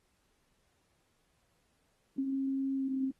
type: tone with pitch glide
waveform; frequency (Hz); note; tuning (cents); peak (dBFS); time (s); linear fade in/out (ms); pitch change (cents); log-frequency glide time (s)
sine; 269.7 to 265.4; C#4 to C4; -47 to +25; -30; 2.18-3.11; 5; -28; 2.77-2.91
effects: pink hiss -75 dBFS RMS until 3.19 s + AAC 32 kbps